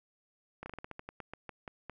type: slowing click train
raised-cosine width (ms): 0.5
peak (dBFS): -27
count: 14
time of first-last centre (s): 0.63-1.897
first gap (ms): 30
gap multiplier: 1.18
effects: none